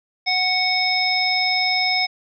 harmonic tone, 740 Hz, F#5, in tune, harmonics 1 / 3 / 5 / 7, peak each -24 / -21 / -28 / -21 dBFS, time 0.26-2.07 s, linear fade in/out 20 ms, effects none

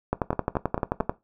two click trains, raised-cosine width 1 ms, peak -13 / -9 dBFS, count 4 / 12, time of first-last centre 0.33-1.003 / 0.13-1.095 s, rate 4.46 / 11.4 Hz, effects noise-tail reverb RT60 0.2 s tail -17 dB re dry

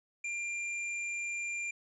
square tone, 2387 Hz, D7, 28 cents sharp, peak -35 dBFS, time 0.24-1.71 s, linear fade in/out 5 ms, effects resampled to 22050 Hz

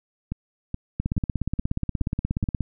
two click trains, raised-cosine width 5 ms, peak -15 / -12 dBFS, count 6 / 28, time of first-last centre 0.32-2.439 / 1-2.607 s, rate 2.36 / 16.8 Hz, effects none

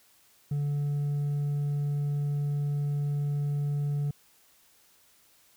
sine tone with hard clipping, 144.6 Hz, D3, 27 cents flat, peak -27 dBFS, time 0.51-4.11 s, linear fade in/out 5 ms, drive 2 dB, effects white hiss -62 dBFS RMS until 5.56 s

